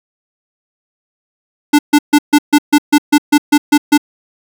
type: tone bursts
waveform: square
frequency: 293.7 Hz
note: D4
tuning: in tune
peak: -5 dBFS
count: 12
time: 1.73-3.978 s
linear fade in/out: 10 ms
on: 59 ms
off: 140 ms
effects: none